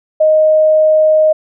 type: tone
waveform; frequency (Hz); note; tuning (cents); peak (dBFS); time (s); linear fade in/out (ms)
sine; 622.3; D#5; 0; -6; 0.2-1.33; 10
effects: none